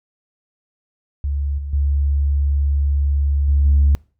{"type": "tone with level steps", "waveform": "sine", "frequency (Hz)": 70.9, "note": "C#2", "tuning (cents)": 40, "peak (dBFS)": [-18, -24, -14, -11, -9], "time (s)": [1.24, 3.95], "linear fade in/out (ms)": 0, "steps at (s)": [1.58, 1.73, 3.48, 3.65], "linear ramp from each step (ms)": 5, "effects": ["noise-tail reverb RT60 0.4 s tail -26 dB re dry", "tanh soft clip ceiling -7 dBFS"]}